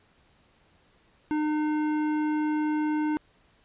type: tone with hard clipping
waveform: triangle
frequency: 304.1 Hz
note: D#4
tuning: 40 cents flat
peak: -26 dBFS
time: 1.31-3.17 s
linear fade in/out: 0 ms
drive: 16 dB
effects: pink hiss -63 dBFS RMS until 3.64 s + resampled to 8000 Hz